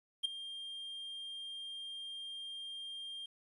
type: tone with ADSR envelope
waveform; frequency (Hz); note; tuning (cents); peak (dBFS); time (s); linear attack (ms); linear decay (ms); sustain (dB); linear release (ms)
triangle; 3200; G7; +35; -26; 0.23-3.26; 21; 8; -15; 5
effects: resampled to 32000 Hz + 11-bit

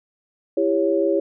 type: chord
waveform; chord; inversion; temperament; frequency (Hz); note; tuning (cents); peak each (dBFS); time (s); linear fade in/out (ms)
sine; C# diminished; first; just; 332.6 / 399.1 / 554.4; E4 / G4 / C#5; +16 / +31 / 0; -21; 0.57-1.2; 5
effects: none

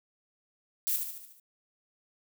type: noise with echo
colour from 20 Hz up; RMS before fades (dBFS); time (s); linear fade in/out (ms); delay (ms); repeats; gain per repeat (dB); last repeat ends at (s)
violet; -29; 0.87-0.96; 0; 73; 6; -5; 1.398
effects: none

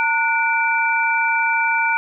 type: tone cluster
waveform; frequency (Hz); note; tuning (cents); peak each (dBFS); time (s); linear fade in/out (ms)
sine; 908 / 1463 / 2335; A#5 / F#6 / D7; -46 / -20 / -11; -20; 0-1.97; 0
effects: none

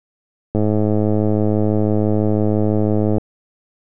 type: click train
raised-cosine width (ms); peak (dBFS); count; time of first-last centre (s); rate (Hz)
2; -5; 280; 0.55-3.182; 106
effects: none

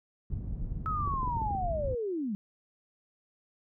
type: low-pass noise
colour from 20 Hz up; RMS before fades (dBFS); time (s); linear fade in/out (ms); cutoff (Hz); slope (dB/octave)
pink; -35; 0.3-1.95; 5; 140; 12
type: linear sweep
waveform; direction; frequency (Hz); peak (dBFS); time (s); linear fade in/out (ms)
sine; down; 1300 to 190; -30; 0.86-2.35; 0
type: clicks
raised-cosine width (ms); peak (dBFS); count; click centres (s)
3; -27; 8; 1.076 / 1.139 / 1.231 / 1.277 / 1.37 / 1.418 / 1.508 / 1.55
effects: none

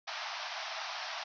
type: band-pass noise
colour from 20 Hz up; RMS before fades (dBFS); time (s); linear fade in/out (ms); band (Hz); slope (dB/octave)
pink; -40; 0.07-1.24; 10; 630 to 5800; 96
effects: none

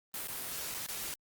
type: noise with dropouts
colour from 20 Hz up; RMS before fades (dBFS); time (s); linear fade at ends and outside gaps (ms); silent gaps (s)
white; -39; 0.14-1.14; 1; 0.273-0.283 / 0.742-0.746 / 0.864-0.886
effects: Opus 32 kbps

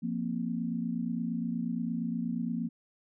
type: chord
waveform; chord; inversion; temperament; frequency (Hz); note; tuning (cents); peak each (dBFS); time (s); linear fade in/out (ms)
sine; F suspended fourth; none; equal; 174.61 / 233.1 / 261.6; F3 / Bb3 / C4; 0 / 0 / 0; -35 / -32 / -38; 0.02-2.69; 20
effects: none

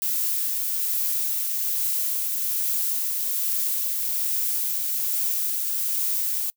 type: noise with tremolo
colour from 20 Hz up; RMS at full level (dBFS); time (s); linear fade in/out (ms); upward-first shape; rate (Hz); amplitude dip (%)
violet; -24; 0.02-6.5; 0; triangle; 1.2; 25
effects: noise-tail reverb RT60 0.1 s tail -26 dB re dry

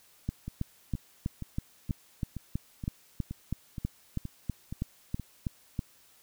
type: two click trains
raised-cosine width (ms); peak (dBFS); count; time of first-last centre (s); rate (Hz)
5; -24 / -18; 11 / 18; 0.48-5.197 / 0.29-5.792; 2.12 / 3.09
effects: white hiss -61 dBFS RMS until 6.22 s

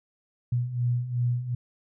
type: beating tone pair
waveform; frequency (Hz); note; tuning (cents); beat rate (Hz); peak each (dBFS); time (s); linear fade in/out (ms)
sine; 120 / 122.7; B2 / B2; -49 / -11; 2.7; -30 / -25; 0.52-1.55; 5
effects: none

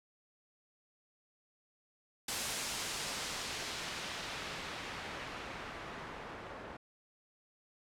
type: noise with low-pass filter sweep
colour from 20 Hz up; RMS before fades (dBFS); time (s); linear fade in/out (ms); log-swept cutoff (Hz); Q
white; -42; 2.28-6.77; 5; 9600 to 1100; 0.71
effects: none

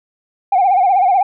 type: tone with vibrato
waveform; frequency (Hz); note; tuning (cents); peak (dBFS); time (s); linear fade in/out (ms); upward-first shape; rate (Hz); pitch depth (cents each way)
sine; 758; F#5; +42; -8; 0.52-1.23; 5; sine; 16; 110
effects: tanh soft clip ceiling -6 dBFS

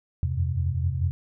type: tone cluster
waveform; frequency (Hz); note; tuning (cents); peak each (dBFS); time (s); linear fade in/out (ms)
sine; 84 / 88.9 / 95 / 129.4; E2 / F2 / F#2 / C3; +33 / +31 / +46 / -19; -26 / -31 / -31 / -28; 0.23-1.11; 0
effects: none

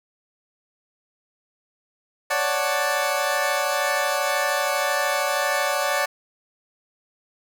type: chord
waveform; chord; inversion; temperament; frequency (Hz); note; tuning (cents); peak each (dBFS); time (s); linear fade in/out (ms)
20% pulse; D major seventh; third; equal; 554.4 / 587.3 / 740 / 880; C#5 / D5 / F#5 / A5; 0 / 0 / 0 / 0; -22 / -20 / -22 / -24; 2.3-6.06; 10
effects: none

